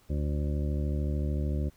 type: harmonic tone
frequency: 73.42 Hz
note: D2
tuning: in tune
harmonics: 1 / 2 / 3 / 4 / 5 / 7 / 8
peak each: -28 / -34 / -38 / -40 / -42 / -45 / -46 dBFS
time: 0.09-1.7 s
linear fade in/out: 20 ms
effects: pink hiss -63 dBFS RMS until 1.76 s